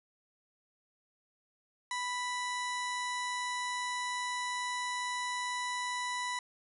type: harmonic tone with a mistuned harmonic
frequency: 987.8 Hz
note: B5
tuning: in tune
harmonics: 1 / 2 / 3 / 4 / 5 / 6 / 7 / 8 / 9 / 10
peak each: -36 / -38 / -51 / -42 / -52 / -51 / -47 / -58 / -56 / -50 dBFS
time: 1.91-6.39 s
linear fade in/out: 2 ms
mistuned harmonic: 5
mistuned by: +120 cents
effects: none